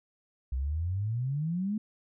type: exponential sweep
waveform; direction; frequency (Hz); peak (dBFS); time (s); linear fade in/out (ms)
sine; up; 61.74 to 220; -28; 0.52-1.78; 5
effects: none